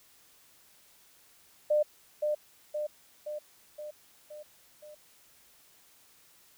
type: tone with echo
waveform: sine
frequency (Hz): 600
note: D5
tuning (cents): +37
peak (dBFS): -22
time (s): 1.7-1.83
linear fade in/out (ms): 10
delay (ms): 520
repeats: 6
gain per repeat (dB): -4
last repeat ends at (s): 4.95
effects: white hiss -61 dBFS RMS until 6.57 s